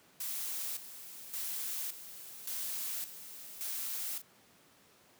blue noise with tremolo, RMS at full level -38 dBFS, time 0.2-4.22 s, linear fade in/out 5 ms, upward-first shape square, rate 0.88 Hz, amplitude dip 70%, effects pink hiss -63 dBFS RMS until 5.19 s + high-pass 150 Hz 12 dB/octave

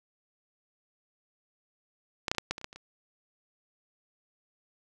clicks, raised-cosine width 0.2 ms, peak -12 / -8 / -27 / -8 / -12 / -22 / -30 / -18 / -30 / -28 dBFS, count 10, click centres 2.282 / 2.315 / 2.349 / 2.383 / 2.51 / 2.581 / 2.614 / 2.644 / 2.729 / 2.76 s, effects none

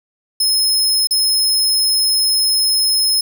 sawtooth tone with dropouts, 5170 Hz, E8, 34 cents flat, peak -10 dBFS, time 0.4-3.21 s, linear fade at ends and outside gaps 5 ms, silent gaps 1.072-1.108 s, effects none

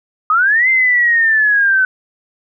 sine linear two-way sweep, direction up then down, 1219 to 2093 to 1508 Hz, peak -9 dBFS, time 0.3-1.85 s, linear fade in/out 2 ms, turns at 0.69 s, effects none

